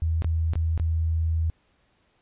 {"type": "tone with dropouts", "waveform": "sine", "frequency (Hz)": 81.1, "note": "E2", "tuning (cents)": -28, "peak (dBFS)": -21, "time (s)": [0.02, 1.5], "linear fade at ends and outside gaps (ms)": 0, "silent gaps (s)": [[0.221, 0.245], [0.535, 0.555], [0.777, 0.798]], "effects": ["pink hiss -66 dBFS RMS until 2.21 s", "resampled to 8000 Hz"]}